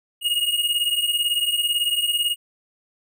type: beating tone pair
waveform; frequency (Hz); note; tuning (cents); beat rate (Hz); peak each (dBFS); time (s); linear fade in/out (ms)
square; 2854 / 2872; F7 / F7; +37 / +48; 18; -25 / -22; 0.21-2.36; 50
effects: none

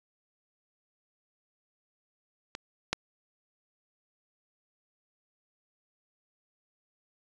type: clicks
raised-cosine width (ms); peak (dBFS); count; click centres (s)
0.2; -19 / -9; 2; 2.551 / 2.93
effects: resampled to 22050 Hz

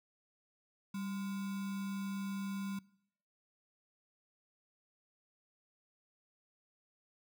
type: tone with sample-and-hold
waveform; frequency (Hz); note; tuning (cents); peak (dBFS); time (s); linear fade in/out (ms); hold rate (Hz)
sine; 196; G3; 0; -37; 0.94-2.79; 5; 1225
effects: noise-tail reverb RT60 0.7 s tail -22 dB re dry

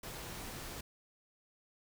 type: noise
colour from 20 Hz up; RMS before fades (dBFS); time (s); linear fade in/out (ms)
pink; -45; 0.03-0.81; 5
effects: none

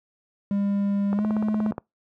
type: tone with pitch glide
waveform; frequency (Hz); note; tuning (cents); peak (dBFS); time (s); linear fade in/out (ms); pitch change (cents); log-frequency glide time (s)
triangle; 200.6 to 213.8; G3 to A3; +40 to -49; -19; 0.51-1.71; 0; +111; 1.14-1.25
type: click train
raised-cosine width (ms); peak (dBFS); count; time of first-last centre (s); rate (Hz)
1; -16; 12; 1.13-1.781; 16.9
effects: noise-tail reverb RT60 0.2 s tail -26 dB re dry + high-pass 100 Hz 12 dB/octave

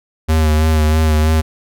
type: tone with vibrato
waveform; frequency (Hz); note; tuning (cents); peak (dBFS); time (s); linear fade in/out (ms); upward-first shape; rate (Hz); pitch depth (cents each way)
square; 78; D#2; +5; -11; 0.28-1.42; 20; sine; 3.1; 32
effects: none

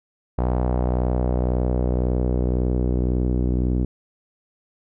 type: tone with low-pass filter sweep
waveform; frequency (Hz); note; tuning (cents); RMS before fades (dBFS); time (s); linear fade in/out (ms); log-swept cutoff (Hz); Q
sawtooth; 61.9; B1; +5; -21; 0.38-3.85; 5; 810 to 310; 1.7
effects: none

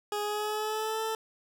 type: tone with pitch glide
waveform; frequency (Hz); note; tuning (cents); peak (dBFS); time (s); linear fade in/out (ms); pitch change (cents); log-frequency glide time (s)
20% pulse; 415.3 to 442.5; G#4 to A4; 0 to +10; -25; 0.12-1.15; 2; +110; 0.22-1.02
effects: none

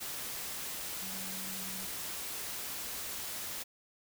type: tone in noise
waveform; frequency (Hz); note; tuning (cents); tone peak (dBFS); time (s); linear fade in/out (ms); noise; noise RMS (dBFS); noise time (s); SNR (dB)
sine; 190; F#3; +46; -47; 1.01-1.86; 20; white; -40; 0-3.64; -10
effects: none

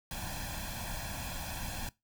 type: noise with comb filter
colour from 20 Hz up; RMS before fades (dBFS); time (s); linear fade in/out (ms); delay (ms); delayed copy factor
pink; -39; 0.11-1.89; 2; 1.2; +0.8
effects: noise-tail reverb RT60 0.2 s tail -21 dB re dry

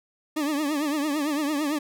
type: tone with vibrato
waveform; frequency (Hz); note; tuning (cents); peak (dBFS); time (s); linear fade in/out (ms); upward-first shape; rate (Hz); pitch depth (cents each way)
40% pulse; 295.6; D4; +11; -23; 0.36-1.79; 10; triangle; 8.9; 130
effects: none

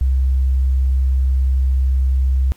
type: tone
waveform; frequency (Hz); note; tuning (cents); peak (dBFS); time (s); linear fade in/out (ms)
sine; 65.5; C2; +2; -12; 0.01-2.52; 0
effects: pink hiss -51 dBFS RMS until 2.56 s + MP3 96 kbps

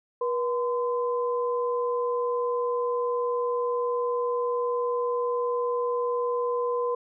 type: tone pair together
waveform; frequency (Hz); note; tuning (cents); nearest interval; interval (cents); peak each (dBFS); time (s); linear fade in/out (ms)
sine; 483.7 / 1025; B4 / C6; -36 / -36; octave + minor second; 1300; -25 / -30; 0.21-6.95; 5
effects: none

